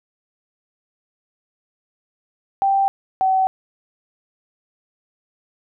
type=tone pair in turn; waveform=sine; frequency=784 / 759.5 Hz; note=G5 / F#5; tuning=0 / +45 cents; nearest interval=minor second; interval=55 cents; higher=first; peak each=-14 dBFS; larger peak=neither; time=2.62-2.88 / 3.21-3.47 s; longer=neither; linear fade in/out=0 ms; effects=none